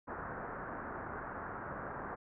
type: low-pass noise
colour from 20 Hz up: white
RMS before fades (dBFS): -43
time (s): 0.07-2.16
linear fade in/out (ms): 20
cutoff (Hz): 1600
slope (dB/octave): 48
effects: none